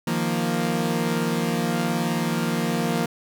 sawtooth chord, Eb suspended second, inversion none, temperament equal, 155.56 / 174.61 / 233.1 Hz, Eb3 / F3 / Bb3, 0 / 0 / 0 cents, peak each -25 / -22 / -21 dBFS, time 0.07-3.06 s, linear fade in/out 5 ms, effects none

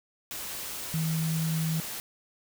sine tone in noise, 160.7 Hz, E3, 44 cents flat, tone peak -26 dBFS, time 0.94-1.8 s, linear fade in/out 0 ms, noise white, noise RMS -37 dBFS, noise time 0.31-2 s, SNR +8 dB, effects none

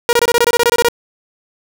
sawtooth tone bursts, 475.1 Hz, A#4, 33 cents sharp, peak -5 dBFS, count 13, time 0.09-0.885 s, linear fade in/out 0 ms, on 39 ms, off 24 ms, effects none

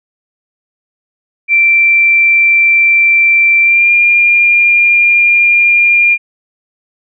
sine tone with pitch glide, 2349 to 2404 Hz, D7 to D7, 0 to +40 cents, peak -5 dBFS, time 1.48-6.18 s, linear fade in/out 50 ms, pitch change +40 cents, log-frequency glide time 3.62-3.89 s, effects none

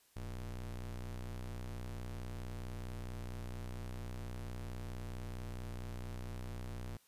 square ring-modulated tone, 62 Hz, B1, 7 cents sharp, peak -39 dBFS, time 0.16-6.97 s, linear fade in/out 5 ms, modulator 32.2 Hz, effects white hiss -69 dBFS RMS until 7.07 s + resampled to 32000 Hz

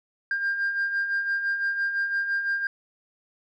sine beating tone pair, 1595 / 1600.9 Hz, G6 / G6, +30 / +36 cents, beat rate 5.9 Hz, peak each -31 / -23 dBFS, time 0.31-2.67 s, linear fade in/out 2 ms, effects tanh soft clip ceiling -20 dBFS

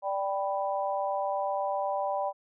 sine chord, G major, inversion second, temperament equal, 587.3 / 784 / 987.8 Hz, D5 / G5 / B5, 0 / 0 / 0 cents, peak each -31 / -31 / -34 dBFS, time 0.02-2.33 s, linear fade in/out 50 ms, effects none

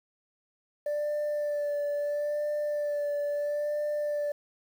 sine tone with vibrato, 587.3 Hz, D5, in tune, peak -25 dBFS, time 0.86-4.32 s, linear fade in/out 5 ms, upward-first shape sine, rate 0.75 Hz, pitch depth 20 cents each way, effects tanh soft clip ceiling -26 dBFS + 9-bit

